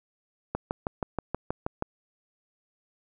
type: click train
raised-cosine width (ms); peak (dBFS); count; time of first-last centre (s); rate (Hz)
1; -14; 9; 0.55-1.824; 6.28
effects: none